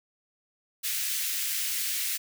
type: high-pass noise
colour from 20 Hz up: white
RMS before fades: -30 dBFS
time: 0.83-2.18 s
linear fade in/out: 20 ms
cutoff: 1800 Hz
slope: 24 dB/octave
effects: none